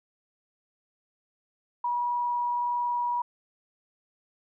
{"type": "tone with frequency modulation", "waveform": "sine", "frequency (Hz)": 966, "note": "B5", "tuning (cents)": -39, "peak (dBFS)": -25, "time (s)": [1.84, 3.22], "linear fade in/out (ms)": 5, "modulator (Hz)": 21.6, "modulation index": 0.3, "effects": []}